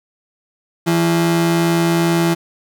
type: ring-modulated tone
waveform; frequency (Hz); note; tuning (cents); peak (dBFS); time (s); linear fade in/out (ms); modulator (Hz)
45% pulse; 252.3; B3; +37; -10; 0.86-2.35; 20; 84.9
effects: 8-bit